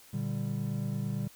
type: chord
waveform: triangle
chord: G minor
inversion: first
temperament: equal with one note detuned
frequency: 118.03 / 146.83 / 196 Hz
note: Bb2 / D3 / G3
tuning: +22 / 0 / 0 cents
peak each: -33 dBFS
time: 0.13-1.28 s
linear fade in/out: 10 ms
effects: white hiss -56 dBFS RMS until 1.35 s